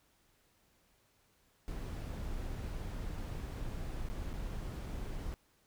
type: noise with dropouts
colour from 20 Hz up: brown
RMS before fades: -40 dBFS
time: 1.68-5.34 s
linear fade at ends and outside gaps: 0 ms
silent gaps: 4.087-4.1 / 4.331-4.339 s
effects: pink hiss -71 dBFS RMS until 5.66 s